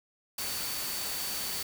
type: tone in noise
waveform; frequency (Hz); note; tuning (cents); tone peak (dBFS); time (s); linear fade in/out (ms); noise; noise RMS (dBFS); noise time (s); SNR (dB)
sine; 4523; C#8; +34; -40; 0.38-1.63; 5; white; -35; 0.38-1.63; -8
effects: none